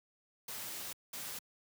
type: noise bursts at uneven times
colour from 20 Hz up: white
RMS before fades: -43 dBFS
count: 2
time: 0.48-0.93 / 1.13-1.39 s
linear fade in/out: 5 ms
effects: high-pass 80 Hz 12 dB/octave